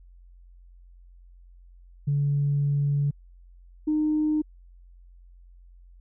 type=tone pair in turn; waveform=sine; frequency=143 / 306 Hz; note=D3 / D#4; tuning=-46 / -29 cents; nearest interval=octave + minor second; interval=1317 cents; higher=second; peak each=-20 dBFS; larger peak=neither; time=2.07-3.11 / 3.87-4.42 s; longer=first; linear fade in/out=10 ms; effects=tanh soft clip ceiling -16 dBFS + added 44 Hz sine -48 dBFS peak until 6 s